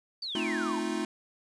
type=exponential sweep; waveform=sine; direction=down; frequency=4699 to 867 Hz; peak=-33 dBFS; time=0.22-0.79 s; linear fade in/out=5 ms
type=chord; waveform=square; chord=F dominant seventh; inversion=first; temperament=equal; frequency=220 / 261.6 / 311.1 / 349.2 Hz; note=A3 / C4 / Eb4 / F4; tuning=0 / 0 / 0 / 0 cents; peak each=-36 / -39 / -35 / -35 dBFS; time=0.35-1.05 s; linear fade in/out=2 ms
effects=resampled to 22050 Hz + 10-bit